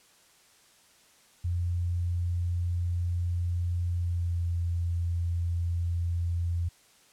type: tone with pitch glide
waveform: sine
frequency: 87.31 to 85.76 Hz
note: F2 to F2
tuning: 0 to -31 cents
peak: -26 dBFS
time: 1.44-6.69 s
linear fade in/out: 10 ms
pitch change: -31 cents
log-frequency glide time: 3.95-4.45 s
effects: white hiss -60 dBFS RMS until 7.12 s + low-pass 10000 Hz 12 dB/octave